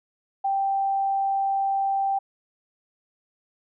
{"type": "tone", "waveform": "sine", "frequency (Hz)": 784, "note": "G5", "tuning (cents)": 0, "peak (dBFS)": -21, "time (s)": [0.44, 2.19], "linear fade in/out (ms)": 10, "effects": []}